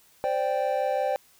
triangle chord, C suspended second, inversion none, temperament equal with one note detuned, 521.7 / 587.3 / 784 Hz, C5 / D5 / G5, -5 / 0 / 0 cents, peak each -26 dBFS, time 0.24-1.16 s, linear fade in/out 0 ms, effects white hiss -59 dBFS RMS until 1.39 s

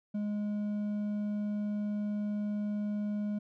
triangle tone with hard clipping, 207.7 Hz, G#3, in tune, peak -32 dBFS, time 0.14-3.39 s, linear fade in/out 10 ms, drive 7 dB, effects none

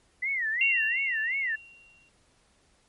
sine tone with vibrato, 1962 Hz, B6, 12 cents flat, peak -26 dBFS, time 0.22-1.56 s, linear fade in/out 10 ms, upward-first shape sine, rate 2.8 Hz, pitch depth 210 cents each way
sine tone with exponential decay, 2755 Hz, F7, 24 cents flat, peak -20 dBFS, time 0.61-2.09 s, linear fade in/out 2 ms, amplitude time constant 320 ms
effects pink hiss -65 dBFS RMS until 2.88 s + MP3 48 kbps

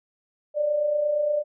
sine tone pair together, 566.4 / 595 Hz, C#5 / D5, +37 / +22 cents, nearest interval minor second, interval 85 cents, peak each -31 / -21 dBFS, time 0.54-1.44 s, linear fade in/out 50 ms, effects none

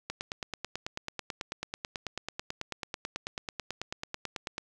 click train, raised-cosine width 0.2 ms, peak -17 dBFS, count 42, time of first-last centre 0.1-4.581 s, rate 9.15 Hz, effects none

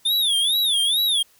square tone with vibrato, 3528 Hz, A7, 4 cents sharp, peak -18 dBFS, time 0.05-1.23 s, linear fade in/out 10 ms, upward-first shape sine, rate 2.3 Hz, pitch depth 180 cents each way, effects white hiss -57 dBFS RMS until 1.39 s

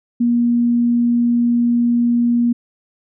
sine tone, 238.2 Hz, A#3, 38 cents sharp, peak -12 dBFS, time 0.2-2.53 s, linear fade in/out 10 ms, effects none

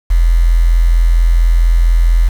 sine tone with quantisation, 42.18 Hz, E1, 41 cents sharp, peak -6 dBFS, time 0.1-2.29 s, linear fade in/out 10 ms, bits 5, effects none

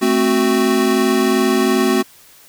square chord, F# diminished, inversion first, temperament equal with one note detuned, 220 / 262.7 / 370 Hz, A3 / C4 / F#4, 0 / +7 / 0 cents, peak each -19 / -18 / -17 dBFS, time 0.01-2.03 s, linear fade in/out 20 ms, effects white hiss -46 dBFS RMS until 2.48 s

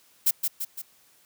violet noise with echo, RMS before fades -20 dBFS, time 0.26-0.31 s, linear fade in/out 10 ms, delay 170 ms, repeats 3, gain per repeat -5 dB, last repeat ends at 0.82 s, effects white hiss -60 dBFS RMS until 1.25 s + high-pass 80 Hz 12 dB/octave

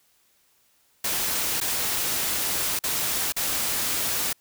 white noise with dropouts, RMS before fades -26 dBFS, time 1.04-4.33 s, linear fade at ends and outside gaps 5 ms, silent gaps 1.603-1.611 / 2.791-2.837 / 3.323-3.364 s, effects white hiss -64 dBFS RMS until 4.4 s

